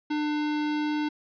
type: tone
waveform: square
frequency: 299.8 Hz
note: D4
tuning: 36 cents sharp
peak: -26 dBFS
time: 0.1-1.09 s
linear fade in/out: 10 ms
effects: resampled to 11025 Hz

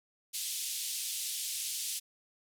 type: band-pass noise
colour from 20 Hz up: white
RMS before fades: -37 dBFS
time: 0.33-2 s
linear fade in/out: 20 ms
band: 2900 to 12000 Hz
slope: 24 dB/octave
effects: none

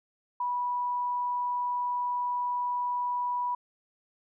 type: tone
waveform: sine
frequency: 980 Hz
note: B5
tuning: 14 cents flat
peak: -27 dBFS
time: 0.4-3.55 s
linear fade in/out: 5 ms
effects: none

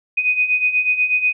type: beating tone pair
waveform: sine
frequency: 2489 / 2497.2 Hz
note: D#7 / D#7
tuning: 0 / +6 cents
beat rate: 8.2 Hz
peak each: -21 / -16 dBFS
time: 0.17-1.33 s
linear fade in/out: 10 ms
effects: none

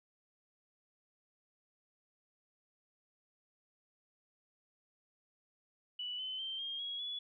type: tone with pitch steps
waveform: sine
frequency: 2960 / 3045 / 3132 / 3222 / 3315 / 3410 Hz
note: F#7 / F#7 / G7 / G7 / G#7 / G#7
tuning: 0 / +49 / -2 / +47 / -4 / +45 cents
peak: -38 dBFS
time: 5.99-7.19 s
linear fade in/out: 5 ms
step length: 200 ms
effects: none

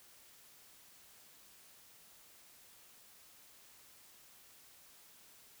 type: silence
effects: white hiss -61 dBFS RMS until 5.6 s

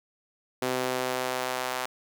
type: tone with high-pass filter sweep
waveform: sawtooth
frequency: 127.6 Hz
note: C3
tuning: 43 cents flat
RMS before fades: -30 dBFS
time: 0.62-1.86 s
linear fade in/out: 5 ms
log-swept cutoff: 360 to 810 Hz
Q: 1.1
effects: none

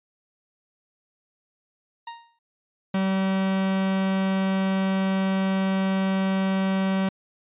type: tone with exponential decay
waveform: 40% pulse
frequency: 932.3 Hz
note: A#5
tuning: in tune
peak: -31 dBFS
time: 2.07-2.39 s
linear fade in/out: 5 ms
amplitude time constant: 68 ms
type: tone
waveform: 45% pulse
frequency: 191.6 Hz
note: G3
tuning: 39 cents flat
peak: -21 dBFS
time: 2.94-7.09 s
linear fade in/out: 5 ms
effects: resampled to 8000 Hz

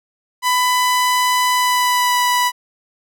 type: tone with pitch glide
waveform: sawtooth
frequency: 998 to 986 Hz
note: B5 to B5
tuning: +18 to -3 cents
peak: -10 dBFS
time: 0.42-2.52 s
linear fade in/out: 50 ms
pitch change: -21 cents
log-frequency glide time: 1.53-2.17 s
effects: none

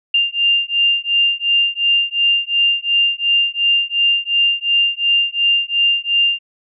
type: beating tone pair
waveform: sine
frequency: 2794 / 2796.8 Hz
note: F7 / F7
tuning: 0 / +2 cents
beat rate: 2.8 Hz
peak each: -16 dBFS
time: 0.14-6.39 s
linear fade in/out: 5 ms
effects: none

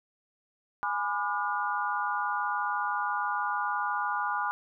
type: chord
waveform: sine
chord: G# diminished seventh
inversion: none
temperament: just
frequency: 830.6 / 996.7 / 1196.1 / 1435.3 Hz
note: G#5 / B5 / D6 / F6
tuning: 0 / +16 / +31 / +47 cents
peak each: -33 dBFS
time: 0.83-4.51 s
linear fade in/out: 0 ms
effects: none

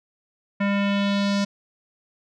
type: tone with low-pass filter sweep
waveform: square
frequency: 200.5 Hz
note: G3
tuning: 39 cents sharp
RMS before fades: -22 dBFS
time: 0.6-1.45 s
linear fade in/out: 10 ms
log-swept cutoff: 2100 to 5500 Hz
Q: 2.3
effects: none

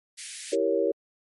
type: high-pass noise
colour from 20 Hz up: white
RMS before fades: -37 dBFS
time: 0.17-0.56 s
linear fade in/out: 20 ms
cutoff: 1700 Hz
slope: 48 dB/octave
type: chord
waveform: sine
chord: E diminished seventh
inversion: none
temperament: equal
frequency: 329.6 / 392 / 466.2 / 554.4 Hz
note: E4 / G4 / Bb4 / Db5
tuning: 0 / 0 / 0 / 0 cents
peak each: -29 / -27 / -26 / -27 dBFS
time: 0.52-0.92 s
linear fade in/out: 10 ms
effects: MP3 48 kbps

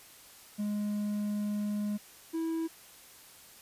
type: tone pair in turn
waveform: triangle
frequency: 207.7 / 326.5 Hz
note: G#3 / E4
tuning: 0 / -17 cents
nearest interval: minor sixth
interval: 783 cents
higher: second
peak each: -28 / -28 dBFS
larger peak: neither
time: 0.58-1.98 / 2.33-2.68 s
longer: first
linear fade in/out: 20 ms
effects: white hiss -54 dBFS RMS until 3.61 s + resampled to 32000 Hz

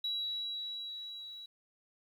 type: tone with level ramp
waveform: sine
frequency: 3899 Hz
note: B7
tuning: 23 cents flat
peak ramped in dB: -31 to -45 dBFS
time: 0.04-1.46 s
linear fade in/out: 5 ms
effects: tanh soft clip ceiling -28 dBFS + 11-bit

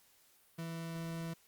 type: tone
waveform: 40% pulse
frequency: 165.3 Hz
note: E3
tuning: 5 cents sharp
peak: -38 dBFS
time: 0.58-1.34 s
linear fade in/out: 10 ms
effects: white hiss -67 dBFS RMS until 1.47 s + Opus 48 kbps

